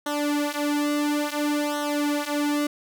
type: tone with flanger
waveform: sawtooth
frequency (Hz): 293.7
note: D4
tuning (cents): 0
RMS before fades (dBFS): -25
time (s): 0.06-2.67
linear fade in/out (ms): 5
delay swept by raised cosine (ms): 0.41 to 5.61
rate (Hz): 0.58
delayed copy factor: -0.9
effects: none